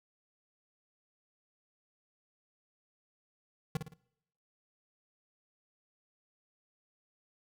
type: tone with echo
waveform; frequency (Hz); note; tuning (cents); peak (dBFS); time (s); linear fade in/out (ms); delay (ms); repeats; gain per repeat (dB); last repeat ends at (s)
square; 155.56; D#3; 0; -30; 3.75-3.77; 2; 56; 3; -7; 3.938
effects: noise-tail reverb RT60 0.8 s tail -24 dB re dry